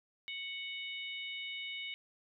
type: harmonic tone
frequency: 740 Hz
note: F#5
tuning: in tune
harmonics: 3 / 4 / 5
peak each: -42 / -44 / -46 dBFS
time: 0.28-1.94 s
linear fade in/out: 0 ms
effects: none